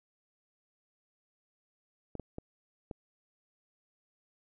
clicks, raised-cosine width 2 ms, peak -26 dBFS, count 4, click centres 2.153 / 2.197 / 2.384 / 2.912 s, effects none

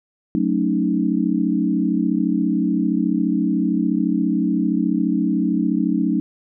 sine chord, D# half-diminished seventh, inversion first, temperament equal, 185 / 220 / 277.2 / 311.1 Hz, F#3 / A3 / C#4 / D#4, 0 / 0 / 0 / 0 cents, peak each -22 dBFS, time 0.35-6.2 s, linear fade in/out 0 ms, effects none

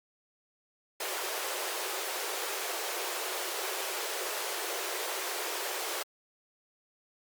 pink high-pass noise, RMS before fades -35 dBFS, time 1-6.03 s, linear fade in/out 5 ms, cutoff 350 Hz, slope 96 dB/octave, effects Opus 48 kbps

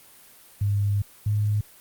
sine tone pair in turn, 101.4 / 104.61 Hz, G#2 / G#2, -41 / +13 cents, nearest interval minor second, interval 54 cents, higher second, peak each -20 dBFS, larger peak neither, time 0.61-1.02 / 1.26-1.61 s, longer first, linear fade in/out 5 ms, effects white hiss -51 dBFS RMS until 1.8 s + Opus 32 kbps

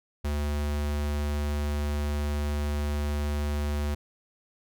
square tone, 73.42 Hz, D2, in tune, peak -27 dBFS, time 0.24-3.95 s, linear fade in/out 10 ms, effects none

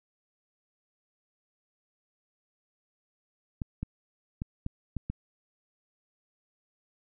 clicks, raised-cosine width 5 ms, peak -20 dBFS, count 6, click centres 3.618 / 3.83 / 4.419 / 4.664 / 4.967 / 5.1 s, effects none

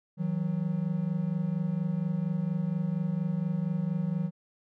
triangle tone pair together, 159.8 / 184.07 Hz, D#3 / F#3, +47 / -9 cents, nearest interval major second, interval 244 cents, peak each -28 / -28 dBFS, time 0.17-4.31 s, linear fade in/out 50 ms, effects none

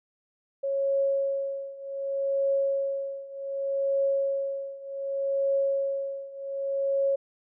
sine tone with tremolo, 550 Hz, C#5, 14 cents flat, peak -21 dBFS, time 0.63-7.16 s, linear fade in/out 10 ms, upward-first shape triangle, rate 0.66 Hz, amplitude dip 90%, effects none

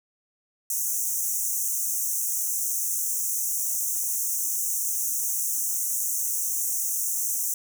pink high-pass noise, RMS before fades -27 dBFS, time 0.7-7.54 s, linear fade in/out 2 ms, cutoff 5900 Hz, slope 96 dB/octave, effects none

